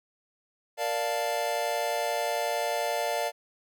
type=chord; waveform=square; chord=Bb major seventh; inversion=none; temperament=equal; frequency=466.2 / 587.3 / 698.5 / 880 Hz; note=Bb4 / D5 / F5 / A5; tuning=0 / 0 / 0 / 0 cents; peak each=-36 / -32 / -32 / -35 dBFS; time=0.77-3.32 s; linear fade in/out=50 ms; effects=none